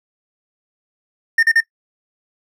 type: tone bursts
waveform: triangle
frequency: 1822 Hz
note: A#6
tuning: 40 cents flat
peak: -8 dBFS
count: 3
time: 1.38-1.605 s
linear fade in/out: 5 ms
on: 49 ms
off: 39 ms
effects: noise-tail reverb RT60 0.1 s tail -19 dB re dry